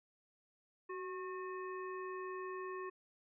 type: harmonic tone with a mistuned harmonic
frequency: 362.7 Hz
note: F#4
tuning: 34 cents flat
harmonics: 1 / 3 / 5 / 7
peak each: -43 / -46 / -52 / -58 dBFS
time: 0.89-2.9 s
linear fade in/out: 10 ms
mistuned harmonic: 1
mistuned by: +56 cents
effects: none